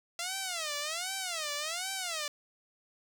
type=tone with vibrato; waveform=5% pulse; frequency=671 Hz; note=E5; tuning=31 cents sharp; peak=-22 dBFS; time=0.19-2.28 s; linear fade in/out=2 ms; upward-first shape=sine; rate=1.3 Hz; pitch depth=250 cents each way; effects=none